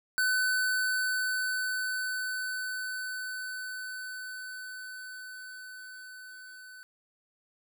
square tone with level ramp, 1509 Hz, F#6, 34 cents sharp, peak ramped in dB -25 to -47 dBFS, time 0.18-6.83 s, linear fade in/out 0 ms, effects 11-bit

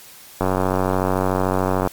click train, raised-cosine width 1 ms, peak -5 dBFS, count 138, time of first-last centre 0.41-1.874 s, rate 93.6 Hz, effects white hiss -43 dBFS RMS until 1.92 s + MP3 96 kbps

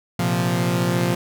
sawtooth chord, Bb suspended second, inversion none, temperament equal, 116.54 / 130.81 / 174.61 Hz, Bb2 / C3 / F3, 0 / 0 / 0 cents, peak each -20 / -21 / -17 dBFS, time 0.19-1.15 s, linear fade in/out 5 ms, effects none

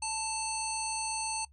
harmonic tone with a mistuned harmonic, 884 Hz, A5, 8 cents sharp, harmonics 1 / 3 / 5 / 7 / 9 / 10, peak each -36 / -41 / -40 / -41 / -40 / -40 dBFS, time 0.02-1.45 s, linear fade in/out 5 ms, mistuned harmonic 9, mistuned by +51 cents, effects noise-tail reverb RT60 0.1 s tail -20 dB re dry + added 70 Hz sine -56 dBFS peak until 1.52 s

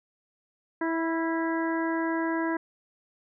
harmonic tone with a mistuned harmonic, 327.6 Hz, E4, 11 cents flat, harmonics 1 / 2 / 3 / 4 / 5 / 6, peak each -27 / -35 / -33 / -42 / -35 / -40 dBFS, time 0.81-2.57 s, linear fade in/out 5 ms, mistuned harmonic 4, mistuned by +27 cents, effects none

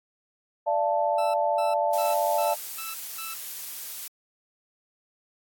sine chord, D minor, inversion none, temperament equal with one note detuned, 587.3 / 682.9 / 880 Hz, D5 / F5 / A5, 0 / -39 / 0 cents, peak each -26 dBFS, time 0.66-2.55 s, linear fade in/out 20 ms
20% pulse tone bursts, 1322 Hz, E6, 5 cents sharp, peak -31 dBFS, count 6, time 1.18-3.34 s, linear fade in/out 5 ms, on 160 ms, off 240 ms
blue noise, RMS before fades -36 dBFS, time 1.93-4.08 s, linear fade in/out 5 ms
effects AAC 64 kbps

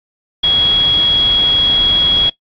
sine tone in noise, 3322 Hz, G#7, in tune, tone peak -9 dBFS, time 0.43-2.3 s, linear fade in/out 10 ms, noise pink, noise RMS -24 dBFS, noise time 0.43-2.3 s, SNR +12 dB, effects noise-tail reverb RT60 0.1 s tail -18 dB re dry + resampled to 11025 Hz

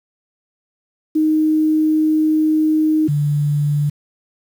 sine tone pair in turn, 311 / 146.49 Hz, D#4 / D3, -1 / -4 cents, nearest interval octave + minor second, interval 1303 cents, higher first, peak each -12 / -14 dBFS, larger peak first, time 1.15-3.08 / 3.08-3.9 s, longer first, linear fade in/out 10 ms, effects 7-bit

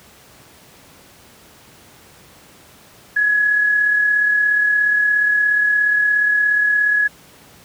sine tone with amplitude modulation, 1684 Hz, G#6, 24 cents sharp, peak -11 dBFS, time 3.16-7.08 s, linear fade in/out 10 ms, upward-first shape sine, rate 37 Hz, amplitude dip 40%, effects pink hiss -46 dBFS RMS until 7.64 s + high-pass 80 Hz 12 dB/octave

